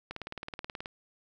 click train, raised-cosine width 0.3 ms, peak -22 dBFS, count 15, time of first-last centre 0.11-0.859 s, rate 18.7 Hz, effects none

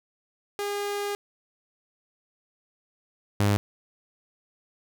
sawtooth tone pair in turn, 407.2 / 102.15 Hz, G#4 / G#2, -34 / -28 cents, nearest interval 2 octaves, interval 2394 cents, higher first, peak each -24 / -16 dBFS, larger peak second, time 0.59-1.15 / 3.4-3.57 s, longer first, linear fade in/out 0 ms, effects none

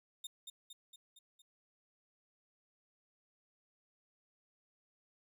sawtooth tone with echo, 3645 Hz, A#7, 40 cents flat, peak -39 dBFS, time 0.24-0.27 s, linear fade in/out 5 ms, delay 230 ms, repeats 5, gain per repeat -4 dB, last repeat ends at 1.42 s, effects none

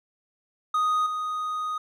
triangle tone with level steps, 1244.5 Hz, D#6, in tune, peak -19 / -25 dBFS, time 0.74-1.78 s, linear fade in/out 5 ms, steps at 1.06 s, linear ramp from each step 5 ms, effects none

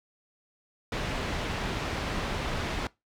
pink low-pass noise, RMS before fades -32 dBFS, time 0.92-2.87 s, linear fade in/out 2 ms, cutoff 3700 Hz, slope 12 dB/octave, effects noise-tail reverb RT60 0.2 s tail -21 dB re dry

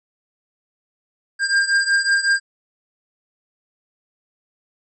square beating tone pair, 1600 / 1605.4 Hz, G6 / G6, +35 / +41 cents, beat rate 5.4 Hz, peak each -18 / -21 dBFS, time 1.39-2.4 s, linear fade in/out 50 ms, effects resampled to 22050 Hz

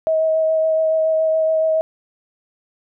sine tone with vibrato, 637 Hz, D#5, 41 cents sharp, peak -14 dBFS, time 0.07-1.81 s, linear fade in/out 0 ms, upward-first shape sine, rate 7.1 Hz, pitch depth 12 cents each way, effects none

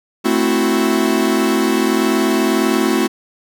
45% pulse chord, F# half-diminished seventh, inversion first, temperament equal, 220 / 261.6 / 329.6 / 370 Hz, A3 / C4 / E4 / F#4, 0 / 0 / 0 / 0 cents, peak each -19 dBFS, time 0.24-3.08 s, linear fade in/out 20 ms, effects none

